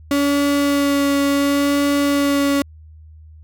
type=tone with vibrato; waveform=35% pulse; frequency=282.9 Hz; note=C#4; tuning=35 cents sharp; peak=-13 dBFS; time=0.11-2.62 s; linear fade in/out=2 ms; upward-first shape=sine; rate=0.7 Hz; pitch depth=12 cents each way; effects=added 78 Hz sine -39 dBFS peak until 3.43 s